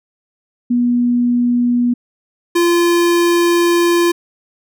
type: tone pair in turn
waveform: sine / square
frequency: 242.5 / 344.6 Hz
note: B3 / F4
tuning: -31 / -23 cents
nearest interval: tritone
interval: 608 cents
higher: second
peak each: -11 dBFS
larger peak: neither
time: 0.7-1.94 / 2.55-4.12 s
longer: second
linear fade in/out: 10 ms
effects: none